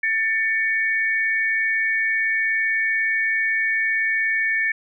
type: tone pair together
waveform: sine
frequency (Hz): 1779.7 / 2242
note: A6 / C#7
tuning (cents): +19 / +19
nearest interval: major third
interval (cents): 400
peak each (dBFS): -20 / -23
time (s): 0.03-4.72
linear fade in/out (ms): 5
effects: none